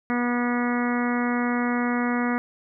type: harmonic tone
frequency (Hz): 242.6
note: B3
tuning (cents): -31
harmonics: 1 / 2 / 3 / 4 / 5 / 6 / 7 / 8 / 9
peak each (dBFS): -23 / -32 / -33 / -34 / -33 / -34 / -37 / -34 / -37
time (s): 0.1-2.38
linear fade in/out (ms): 0
effects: none